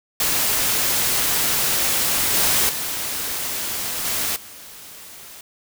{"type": "noise with level steps", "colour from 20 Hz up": "white", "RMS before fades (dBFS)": [-20, -18, -26, -23, -40], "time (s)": [0.2, 5.41], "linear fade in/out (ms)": 2, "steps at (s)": [2.34, 2.69, 4.05, 4.36], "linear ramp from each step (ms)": 2, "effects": []}